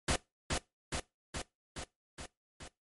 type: noise with echo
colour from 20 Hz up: pink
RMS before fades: -30 dBFS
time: 0.08-0.16 s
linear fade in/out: 5 ms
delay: 420 ms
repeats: 6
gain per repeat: -3 dB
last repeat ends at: 2.68 s
effects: noise-tail reverb RT60 0.2 s tail -20 dB re dry + MP3 48 kbps

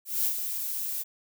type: noise with ADSR envelope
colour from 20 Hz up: violet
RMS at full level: -25 dBFS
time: 0.05-1.04 s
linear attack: 190 ms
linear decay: 96 ms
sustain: -7 dB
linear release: 28 ms
effects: none

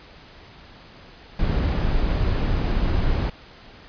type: noise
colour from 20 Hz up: brown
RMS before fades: -21 dBFS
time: 1.39-3.3 s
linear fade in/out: 5 ms
effects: pink hiss -46 dBFS RMS until 3.88 s + resampled to 11025 Hz

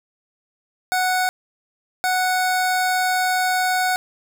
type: tone pair in turn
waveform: 25% pulse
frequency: 739 / 739 Hz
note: F#5 / F#5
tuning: -2 / -2 cents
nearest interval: unison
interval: 0 cents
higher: neither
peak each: -14 dBFS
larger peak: neither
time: 0.92-1.29 / 2.04-3.96 s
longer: second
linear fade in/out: 0 ms
effects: none

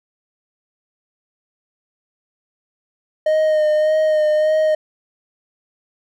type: tone with vibrato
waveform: triangle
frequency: 617 Hz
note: D#5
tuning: 15 cents flat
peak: -11 dBFS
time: 3.26-4.75 s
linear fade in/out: 5 ms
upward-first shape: sine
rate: 1.7 Hz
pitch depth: 23 cents each way
effects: none

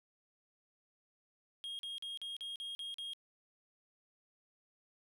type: tone bursts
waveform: triangle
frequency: 3252 Hz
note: G#7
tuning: 37 cents flat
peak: -39 dBFS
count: 8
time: 1.64-3.134 s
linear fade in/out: 0 ms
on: 150 ms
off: 42 ms
effects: none

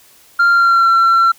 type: tone with pitch glide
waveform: sine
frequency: 1391 to 1355.3 Hz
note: F6 to E6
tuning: -7 to +48 cents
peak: -5 dBFS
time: 0.39-1.32 s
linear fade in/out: 10 ms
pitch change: -45 cents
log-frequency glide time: 0.51-0.89 s
effects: tanh soft clip ceiling -7 dBFS + white hiss -47 dBFS RMS until 1.38 s

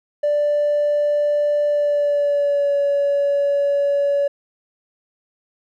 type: tone with pitch glide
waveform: triangle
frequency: 587.3 to 567.3 Hz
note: D5 to C#5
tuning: 0 to +40 cents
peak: -12 dBFS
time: 0.23-4.28 s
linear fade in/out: 10 ms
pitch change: -60 cents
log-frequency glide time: 1.67-2.76 s
effects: tanh soft clip ceiling -12 dBFS

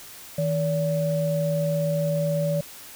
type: tone pair together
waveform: sine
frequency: 159.4 / 573.1 Hz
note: D#3 / D5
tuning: +42 / -42 cents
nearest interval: octave + minor seventh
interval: 2216 cents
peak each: -24 dBFS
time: 0.38-2.61 s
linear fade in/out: 5 ms
effects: white hiss -43 dBFS RMS until 2.95 s

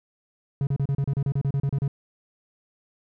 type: tone bursts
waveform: triangle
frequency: 138.59 Hz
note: C#3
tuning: in tune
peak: -19 dBFS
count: 14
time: 0.61-1.879 s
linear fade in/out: 2 ms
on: 60 ms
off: 33 ms
effects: none

